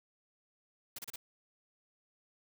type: noise bursts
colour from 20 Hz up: white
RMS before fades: -43 dBFS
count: 4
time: 0.96-1.16 s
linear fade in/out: 5 ms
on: 26 ms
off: 32 ms
effects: none